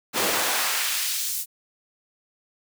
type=noise with high-pass filter sweep; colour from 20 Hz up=pink; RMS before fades=-25 dBFS; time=0.13-1.46 s; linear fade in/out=50 ms; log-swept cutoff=240 to 8400 Hz; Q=0.71; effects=none